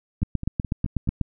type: two click trains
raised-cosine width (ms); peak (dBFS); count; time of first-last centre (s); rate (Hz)
5; -18 / -10; 5 / 9; 0.22-1.075 / 0.23-1.213; 4.68 / 8.14
effects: none